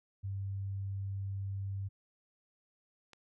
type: tone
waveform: sine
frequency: 98 Hz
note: G2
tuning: in tune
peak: -35 dBFS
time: 0.23-1.89 s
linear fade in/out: 20 ms
type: click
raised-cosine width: 0.2 ms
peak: -36 dBFS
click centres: 3.133 s
effects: none